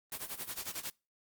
white noise with tremolo, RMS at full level -38 dBFS, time 0.12-0.9 s, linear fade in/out 0 ms, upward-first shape sine, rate 11 Hz, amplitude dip 85%, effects noise-tail reverb RT60 0.3 s tail -26 dB re dry + Opus 32 kbps

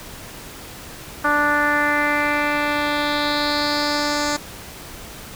10% pulse tone with low-pass filter sweep, 293.7 Hz, D4, in tune, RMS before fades -20 dBFS, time 1.24-4.37 s, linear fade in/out 10 ms, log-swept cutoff 1400 to 6500 Hz, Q 3.4, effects pink hiss -37 dBFS RMS until 5.35 s

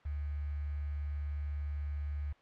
sine tone with quantisation, 73.1 Hz, D2, 7 cents flat, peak -34 dBFS, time 0.05-2.33 s, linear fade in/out 10 ms, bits 9, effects white hiss -64 dBFS RMS until 2.41 s + low-pass 2000 Hz 12 dB/octave

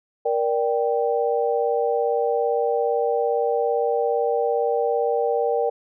sine chord, G minor, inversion first, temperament just, 470.4 / 588 / 784 Hz, Bb4 / D5 / G5, +16 / +2 / 0 cents, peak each -21 / -25 / -25 dBFS, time 0.25-5.7 s, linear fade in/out 10 ms, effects none

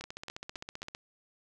two click trains, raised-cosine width 0.2 ms, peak -24 / -23 dBFS, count 4 / 15, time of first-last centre 0.01-0.83 / 0.04-0.949 s, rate 3.66 / 15.4 Hz, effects none

